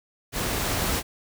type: noise with level ramp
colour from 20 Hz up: pink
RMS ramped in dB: -28 to -25 dBFS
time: 0.32-1.03 s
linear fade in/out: 50 ms
effects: none